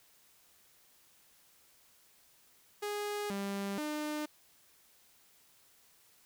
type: tone with pitch steps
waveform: sawtooth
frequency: 413.7 / 198.6 / 301.4 Hz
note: G#4 / G3 / D4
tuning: -7 / +23 / +45 cents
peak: -31 dBFS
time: 2.82-4.26 s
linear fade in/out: 10 ms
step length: 480 ms
effects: white hiss -65 dBFS RMS until 6.25 s